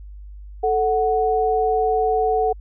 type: tone pair together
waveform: sine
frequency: 440 / 740 Hz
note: A4 / F#5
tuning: 0 / 0 cents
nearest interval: major sixth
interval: 900 cents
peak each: -19 dBFS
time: 0.63-2.53 s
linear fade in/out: 10 ms
effects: added 50 Hz sine -35 dBFS peak until 2.6 s